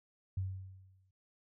sine tone with exponential decay, 94.7 Hz, F#2, 41 cents sharp, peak -31 dBFS, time 0.37-1.11 s, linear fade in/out 5 ms, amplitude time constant 160 ms, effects none

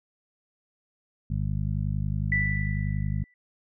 harmonic tone, 51 Hz, G#1, 31 cents flat, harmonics 1 / 2 / 3 / 4, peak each -30 / -29 / -30 / -36 dBFS, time 1.3-3.24 s, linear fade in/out 5 ms
sine tone with exponential decay, 1975.5 Hz, B6, in tune, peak -21 dBFS, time 2.32-3.34 s, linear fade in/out 2 ms, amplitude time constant 220 ms
effects none

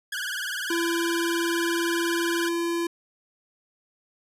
sawtooth tone with vibrato, 1568 Hz, G6, in tune, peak -25 dBFS, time 0.12-2.49 s, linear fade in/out 5 ms, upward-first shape triangle, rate 20 Hz, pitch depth 170 cents each way
square tone with pitch glide, 337.7 to 339.9 Hz, E4 to F4, +42 to -47 cents, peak -25 dBFS, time 0.7-2.87 s, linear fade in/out 5 ms, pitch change +11 cents, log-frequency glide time 0.85-2.71 s
effects resampled to 32000 Hz

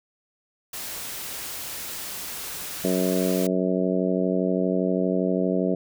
white noise, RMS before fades -34 dBFS, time 0.73-3.47 s, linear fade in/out 5 ms
harmonic tone, 92.5 Hz, F#2, in tune, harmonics 2 / 3 / 4 / 5 / 6 / 7, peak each -25 / -27 / -28 / -29 / -30 / -30 dBFS, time 2.84-5.75 s, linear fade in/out 5 ms
effects none

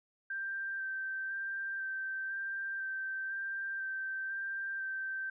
sine tone with vibrato, 1568 Hz, G6, in tune, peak -35 dBFS, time 0.3-5.3 s, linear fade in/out 5 ms, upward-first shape square, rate 1 Hz, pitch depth 12 cents each way, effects none

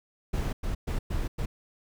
brown noise bursts at uneven times, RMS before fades -29 dBFS, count 5, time 0.33-0.53 / 0.63-0.75 / 0.87-0.99 / 1.1-1.28 / 1.38-1.46 s, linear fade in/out 10 ms, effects none

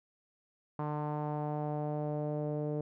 sawtooth tone with low-pass filter sweep, 149.6 Hz, D3, 32 cents sharp, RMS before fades -35 dBFS, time 0.79-2.81 s, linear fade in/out 2 ms, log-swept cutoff 1000 to 510 Hz, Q 3, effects none

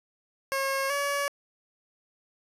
15% pulse tone pair in turn, 542 / 567.5 Hz, C#5 / C#5, -39 / +41 cents, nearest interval minor second, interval 80 cents, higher second, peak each -20 dBFS, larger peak neither, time 0.52-0.9 / 0.9-1.28 s, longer neither, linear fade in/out 0 ms, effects resampled to 32000 Hz + 10-bit

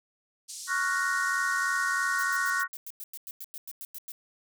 pink band-pass noise, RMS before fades -41 dBFS, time 0.48-2.63 s, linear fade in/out 20 ms, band 5000 to 9200 Hz, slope 24 dB/octave
sine chord, Gb major seventh, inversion second, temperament equal, 1108.7 / 1396.9 / 1480 / 1864.7 Hz, Db6 / F6 / Gb6 / Bb6, 0 / 0 / 0 / 0 cents, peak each -31 / -34 / -29 / -31 dBFS, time 0.67-2.68 s, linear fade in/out 50 ms
violet noise bursts, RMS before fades -40 dBFS, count 15, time 2.19-4.119 s, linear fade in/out 0 ms, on 39 ms, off 96 ms
effects none

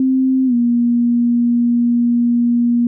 sine tone with pitch glide, 261.6 to 238.5 Hz, C4 to A#3, 0 to +40 cents, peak -11 dBFS, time 0-2.87 s, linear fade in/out 2 ms, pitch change -160 cents, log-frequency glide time 0.46-0.54 s, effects none

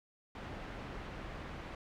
pink low-pass noise, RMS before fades -45 dBFS, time 0.35-1.75 s, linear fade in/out 2 ms, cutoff 2300 Hz, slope 12 dB/octave, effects none

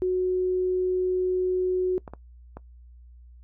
sine tone, 367.6 Hz, F#4, 11 cents flat, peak -21 dBFS, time 0.02-1.98 s, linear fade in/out 0 ms
clicks, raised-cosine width 1 ms, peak -24 dBFS, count 3, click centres 2.078 / 2.136 / 2.57 s
effects noise-tail reverb RT60 0.1 s tail -20 dB re dry + added 60 Hz sine -46 dBFS peak until 3.43 s

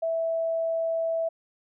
sine tone, 657 Hz, E5, 6 cents flat, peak -24 dBFS, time 0.02-1.29 s, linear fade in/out 10 ms, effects none

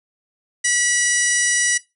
harmonic tone, 973 Hz, B5, 26 cents flat, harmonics 2 / 3 / 4 / 5 / 6 / 7 / 8 / 9 / 10, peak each -21 / -31 / -33 / -32 / -21 / -31 / -25 / -24 / -27 dBFS, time 0.64-1.78 s, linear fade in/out 10 ms, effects noise-tail reverb RT60 0.2 s tail -18 dB re dry

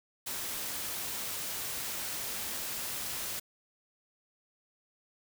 white noise, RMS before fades -37 dBFS, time 0.26-3.4 s, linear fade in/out 10 ms, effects none

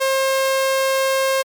sawtooth tone, 534 Hz, C5, 35 cents sharp, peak -12 dBFS, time 0-1.43 s, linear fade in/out 20 ms, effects MP3 96 kbps

